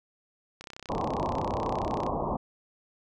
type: click train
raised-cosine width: 0.2 ms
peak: -24 dBFS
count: 48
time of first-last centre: 0.61-2.065 s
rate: 32.3 Hz
type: low-pass noise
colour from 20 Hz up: white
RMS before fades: -30 dBFS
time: 0.89-2.37 s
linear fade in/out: 10 ms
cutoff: 1100 Hz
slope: 96 dB/octave
effects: none